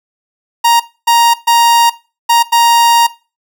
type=tone bursts at uneven times; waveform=45% pulse; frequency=936 Hz; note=A#5; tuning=7 cents sharp; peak=-6 dBFS; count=5; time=0.64-0.8 / 1.07-1.34 / 1.47-1.9 / 2.29-2.43 / 2.52-3.07 s; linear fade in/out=10 ms; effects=noise-tail reverb RT60 0.3 s tail -18 dB re dry